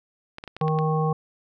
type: clicks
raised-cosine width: 0.3 ms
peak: -20 dBFS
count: 7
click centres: 0.384 / 0.439 / 0.477 / 0.566 / 0.613 / 0.681 / 0.788 s
type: harmonic tone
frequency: 156.4 Hz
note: D#3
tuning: 9 cents sharp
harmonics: 1 / 3 / 5 / 7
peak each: -22 / -27 / -29 / -30 dBFS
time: 0.61-1.13 s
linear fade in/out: 5 ms
effects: none